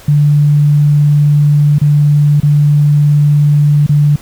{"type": "tone with dropouts", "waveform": "sine", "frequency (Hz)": 146.83, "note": "D3", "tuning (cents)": 0, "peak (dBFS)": -5, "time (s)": [0.08, 4.16], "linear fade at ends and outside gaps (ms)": 5, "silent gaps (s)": [[1.785, 1.814], [2.402, 2.431], [3.865, 3.892]], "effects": ["pink hiss -37 dBFS RMS until 4.21 s"]}